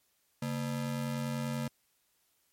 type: ring-modulated tone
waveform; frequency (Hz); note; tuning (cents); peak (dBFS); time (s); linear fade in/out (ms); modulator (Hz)
square; 185; F#3; 0; -30; 0.42-1.68; 5; 45.1
effects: white hiss -73 dBFS RMS until 2.52 s + MP3 64 kbps